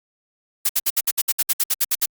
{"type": "noise bursts", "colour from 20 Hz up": "blue", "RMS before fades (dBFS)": -18, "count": 14, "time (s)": [0.65, 2.058], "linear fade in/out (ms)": 10, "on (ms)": 43, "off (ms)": 62, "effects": ["Opus 48 kbps"]}